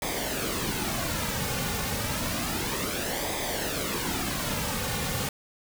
pink noise with flanger, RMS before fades -30 dBFS, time 0.02-5.29 s, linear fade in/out 2 ms, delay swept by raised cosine 0.7 to 3.1 ms, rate 0.3 Hz, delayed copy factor -0.6, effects none

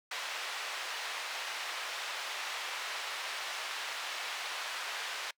white band-pass noise, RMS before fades -39 dBFS, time 0.11-5.31 s, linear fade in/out 5 ms, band 680 to 3300 Hz, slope 12 dB/octave, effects noise-tail reverb RT60 0.1 s tail -25 dB re dry + high-pass 400 Hz 12 dB/octave

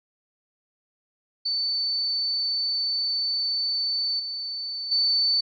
sine tone with level steps, 4517 Hz, C#8, 32 cents sharp, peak -23 / -29 / -19 dBFS, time 1.45-5.41 s, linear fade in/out 10 ms, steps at 4.19 / 4.91 s, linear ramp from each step 10 ms, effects none

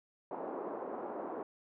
pink band-pass noise, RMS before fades -41 dBFS, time 0.31-1.43 s, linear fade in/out 2 ms, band 290 to 1000 Hz, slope 24 dB/octave, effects none

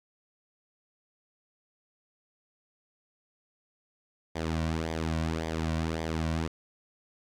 sawtooth tone with flanger, 80.7 Hz, E2, 36 cents flat, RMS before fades -31 dBFS, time 4.35-6.48 s, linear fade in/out 10 ms, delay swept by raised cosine 0.72 to 2.42 ms, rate 1.8 Hz, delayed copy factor -0.7, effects low-pass 7000 Hz 12 dB/octave + 10-bit

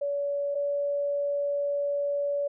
sine tone pair in turn, 569 / 571.2 Hz, C#5 / D5, +45 / -48 cents, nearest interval unison, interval 7 cents, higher second, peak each -26 / -25 dBFS, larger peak second, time 0.01-0.55 / 0.55-2.48 s, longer second, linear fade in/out 10 ms, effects none

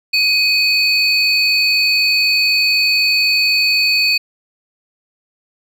triangle tone pair together, 2512 / 4476 Hz, D#7 / C#8, +16 / +16 cents, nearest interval minor seventh, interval 1000 cents, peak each -13 dBFS, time 0.13-4.18 s, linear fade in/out 10 ms, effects none

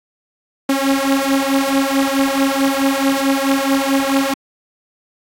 sawtooth beating tone pair, 270.6 / 275.2 Hz, C#4 / C#4, -42 / -12 cents, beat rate 4.6 Hz, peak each -13 dBFS, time 0.69-4.34 s, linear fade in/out 5 ms, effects AAC 64 kbps

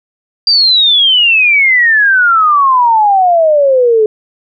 sine exponential sweep, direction down, 4764 to 422.4 Hz, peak -5 dBFS, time 0.47-4.06 s, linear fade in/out 2 ms, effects none

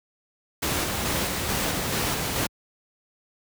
pink noise with tremolo, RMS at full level -25 dBFS, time 0.62-2.47 s, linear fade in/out 10 ms, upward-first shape square, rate 2.3 Hz, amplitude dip 25%, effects high-pass 60 Hz 12 dB/octave

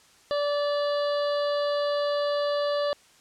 harmonic tone, 580 Hz, D5, 22 cents flat, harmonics 1 / 2 / 3 / 5 / 6 / 7 / 8, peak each -24 / -33 / -39 / -42 / -41 / -41 / -42 dBFS, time 0.31-2.93 s, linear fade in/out 0 ms, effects white hiss -57 dBFS RMS until 3.2 s + low-pass 8000 Hz 12 dB/octave

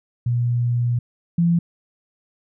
sine tone pair in turn, 120.5 / 170.41 Hz, B2 / F3, -42 / -42 cents, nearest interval tritone, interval 600 cents, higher second, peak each -17 / -14 dBFS, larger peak second, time 0.26-0.99 / 1.38-1.59 s, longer first, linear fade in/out 5 ms, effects none

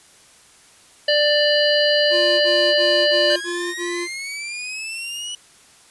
harmonic tone, 591 Hz, D5, 11 cents sharp, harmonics 1 / 3 / 5 / 7 / 8, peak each -17 / -22 / -21 / -24 / -24 dBFS, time 1.08-3.36 s, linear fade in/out 5 ms
square tone bursts, 349.2 Hz, F4, in tune, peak -25 dBFS, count 6, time 2.1-4.08 s, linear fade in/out 50 ms, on 310 ms, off 24 ms
sawtooth linear sweep, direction up, 1568 to 2960 Hz, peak -24 dBFS, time 3.3-5.35 s, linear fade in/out 2 ms
effects white hiss -50 dBFS RMS until 5.9 s + resampled to 24000 Hz

